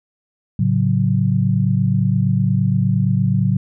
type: chord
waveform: sine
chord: F# minor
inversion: first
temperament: equal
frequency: 110 / 138.59 / 185 Hz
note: A2 / C#3 / F#3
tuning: 0 / 0 / 0 cents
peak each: -18 dBFS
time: 0.59-3.57 s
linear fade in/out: 5 ms
effects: none